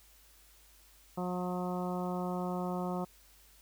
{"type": "harmonic tone", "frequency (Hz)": 180, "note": "F#3", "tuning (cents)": -47, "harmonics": [1, 2, 3, 4, 5, 6, 7], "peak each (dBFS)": [-35, -40, -42, -41, -44, -46, -47], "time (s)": [1.17, 3.05], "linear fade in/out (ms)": 10, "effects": ["added 50 Hz sine -63 dBFS peak until 3.61 s", "white hiss -62 dBFS RMS until 3.61 s"]}